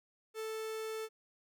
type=tone; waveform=45% pulse; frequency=440 Hz; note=A4; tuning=in tune; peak=-38 dBFS; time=0.34-1.09 s; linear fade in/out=50 ms; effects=none